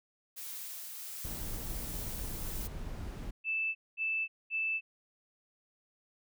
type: noise with tremolo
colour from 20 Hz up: blue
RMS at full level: -42 dBFS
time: 0.36-2.68 s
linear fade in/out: 20 ms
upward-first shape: triangle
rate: 1.4 Hz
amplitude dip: 25%
type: noise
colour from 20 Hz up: brown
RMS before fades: -40 dBFS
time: 1.24-3.31 s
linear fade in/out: 10 ms
type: tone bursts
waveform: sine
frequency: 2637 Hz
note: E7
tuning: in tune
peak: -30 dBFS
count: 3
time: 3.44-4.81 s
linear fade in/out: 50 ms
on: 310 ms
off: 220 ms
effects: none